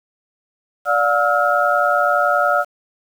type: tone cluster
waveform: sine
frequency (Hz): 585 / 716 / 1301 / 1411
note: D5 / F5 / E6 / F6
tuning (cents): -7 / +43 / -23 / +17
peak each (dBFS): -19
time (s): 0.85-2.65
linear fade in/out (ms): 50
effects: 7-bit